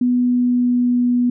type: tone with pitch glide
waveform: sine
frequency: 246.9 to 244.6 Hz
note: B3 to B3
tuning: 0 to -16 cents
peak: -13 dBFS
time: 0.01-1.3 s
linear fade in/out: 5 ms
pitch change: -16 cents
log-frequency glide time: 0.12-1.05 s
effects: none